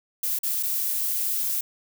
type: noise with dropouts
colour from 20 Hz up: violet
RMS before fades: -26 dBFS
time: 0.23-1.61 s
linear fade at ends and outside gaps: 5 ms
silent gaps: 0.389-0.432 / 0.628-0.632 s
effects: none